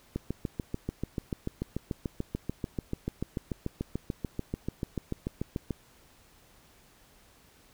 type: click train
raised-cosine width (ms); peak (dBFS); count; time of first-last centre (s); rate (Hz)
3; -18; 39; 0.16-5.707; 6.85
effects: pink hiss -60 dBFS RMS until 7.73 s